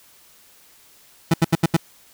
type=tone bursts; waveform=30% pulse; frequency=164.81 Hz; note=E3; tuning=in tune; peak=-10 dBFS; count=5; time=1.31-1.767 s; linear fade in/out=5 ms; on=29 ms; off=78 ms; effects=white hiss -52 dBFS RMS until 2.13 s